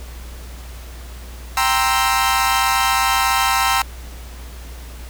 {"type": "chord", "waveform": "sawtooth", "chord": "C dominant seventh", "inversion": "second", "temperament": "equal", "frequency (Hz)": [784, 932.3, 1046.5, 1318.5], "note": ["G5", "Bb5", "C6", "E6"], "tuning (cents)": [0, 0, 0, 0], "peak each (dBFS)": -17, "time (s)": [1.57, 3.82], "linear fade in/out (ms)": 2, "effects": ["added 60 Hz sine -32 dBFS peak until 5.09 s", "pink hiss -41 dBFS RMS until 5.09 s"]}